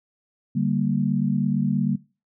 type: chord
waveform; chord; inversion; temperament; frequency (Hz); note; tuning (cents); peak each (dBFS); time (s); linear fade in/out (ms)
sine; G minor; second; equal; 146.83 / 196 / 233.1; D3 / G3 / Bb3; 0 / 0 / 0; -24; 0.55-1.96; 10
effects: noise-tail reverb RT60 0.3 s tail -19 dB re dry